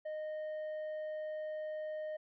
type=tone with tanh clipping; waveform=sine; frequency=617 Hz; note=D#5; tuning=15 cents flat; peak=-39 dBFS; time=0.05-2.17 s; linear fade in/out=10 ms; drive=5 dB; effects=none